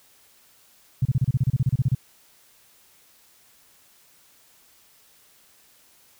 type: tone bursts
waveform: sine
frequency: 128.5 Hz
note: C3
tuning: 31 cents flat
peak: -16 dBFS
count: 15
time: 1.02-1.949 s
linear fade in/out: 5 ms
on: 33 ms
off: 31 ms
effects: white hiss -57 dBFS RMS until 6.19 s